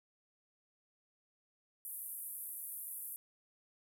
white band-pass noise, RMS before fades -45 dBFS, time 1.85-3.16 s, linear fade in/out 0 ms, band 10000 to 14000 Hz, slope 48 dB/octave, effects none

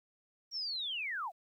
sine linear sweep, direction down, 5660 to 623 Hz, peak -35 dBFS, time 0.51-1.32 s, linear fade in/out 50 ms, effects 12-bit

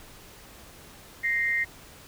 sine tone pair together, 1864.7 / 2093 Hz, A#6 / C7, 0 / 0 cents, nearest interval major second, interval 200 cents, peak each -26 dBFS, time 1.23-1.65 s, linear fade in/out 20 ms, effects pink hiss -49 dBFS RMS until 2.07 s

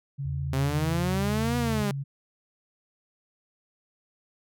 sine tone, 138.7 Hz, C#3, 1 cent sharp, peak -29 dBFS, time 0.18-2.04 s, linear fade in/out 20 ms
sine tone with vibrato, 82.41 Hz, E2, in tune, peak -32 dBFS, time 0.25-1.83 s, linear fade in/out 5 ms, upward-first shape triangle, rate 19 Hz, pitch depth 110 cents each way
sawtooth exponential two-way sweep, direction up then down, 131.2 to 243.7 to 198.6 Hz, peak -22 dBFS, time 0.53-1.91 s, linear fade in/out 2 ms, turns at 1.57 s
effects none

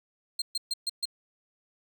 35% pulse tone bursts, 4186 Hz, C8, in tune, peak -26 dBFS, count 5, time 0.39-1.055 s, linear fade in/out 5 ms, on 29 ms, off 130 ms, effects none

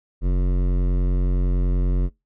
sine tone with hard clipping, 45.31 Hz, F#1, 36 cents flat, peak -19 dBFS, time 0.21-2.1 s, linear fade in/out 50 ms, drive 15 dB, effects noise-tail reverb RT60 0.2 s tail -24 dB re dry

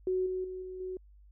sine tone with level steps, 371 Hz, F#4, 5 cents sharp, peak -27 / -31 / -37 / -39 / -35 dBFS, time 0.07-0.97 s, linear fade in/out 2 ms, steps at 0.26 / 0.44 / 0.62 / 0.8 s, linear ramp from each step 5 ms, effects added 50 Hz sine -54 dBFS peak until 1.31 s

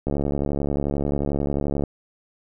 click train, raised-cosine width 2 ms, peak -11 dBFS, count 127, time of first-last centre 0.07-1.837 s, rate 71.3 Hz, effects none

